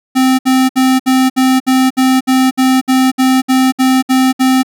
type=tone bursts; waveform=square; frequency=260.2 Hz; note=C4; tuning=9 cents flat; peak=-8 dBFS; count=15; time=0.15-4.632 s; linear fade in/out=20 ms; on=240 ms; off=63 ms; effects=none